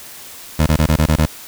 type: tone bursts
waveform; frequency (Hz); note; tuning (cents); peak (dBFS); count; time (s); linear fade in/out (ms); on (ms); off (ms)
20% pulse; 77.78; D#2; 0; -6; 7; 0.59-1.26; 5; 76; 23
effects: white hiss -36 dBFS RMS until 1.47 s